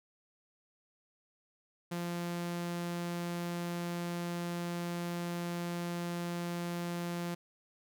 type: tone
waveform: sawtooth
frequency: 173.1 Hz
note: F3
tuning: 15 cents flat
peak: -31 dBFS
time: 1.91-7.35 s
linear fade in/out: 10 ms
effects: none